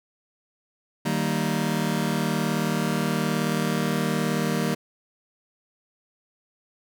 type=chord; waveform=sawtooth; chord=Eb major; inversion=none; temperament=just; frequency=155.56 / 194.45 / 233.3 Hz; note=Eb3 / G3 / Bb3; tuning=0 / -14 / +2 cents; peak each=-23 dBFS; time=1.05-4.75 s; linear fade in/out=10 ms; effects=none

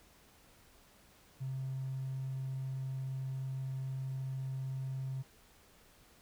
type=tone with hard clipping; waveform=triangle; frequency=132.6 Hz; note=C3; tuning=23 cents sharp; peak=-36 dBFS; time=1.4-5.23 s; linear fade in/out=20 ms; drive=3 dB; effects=pink hiss -63 dBFS RMS until 6.21 s

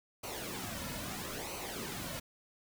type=noise with flanger; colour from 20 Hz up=pink; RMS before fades=-41 dBFS; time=0.23-2.2 s; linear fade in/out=10 ms; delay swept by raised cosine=0.57 to 2.57 ms; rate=0.76 Hz; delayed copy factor=-0.65; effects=none

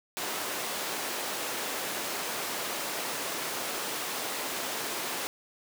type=high-pass noise; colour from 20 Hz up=pink; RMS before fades=-34 dBFS; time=0.17-5.27 s; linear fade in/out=0 ms; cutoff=380 Hz; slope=12 dB/octave; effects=none

